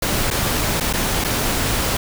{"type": "noise with dropouts", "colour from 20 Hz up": "pink", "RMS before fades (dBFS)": -20, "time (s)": [0.02, 1.97], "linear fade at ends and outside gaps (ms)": 5, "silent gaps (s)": [[0.304, 0.31], [0.801, 0.807], [0.929, 0.935], [1.241, 1.245]], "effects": []}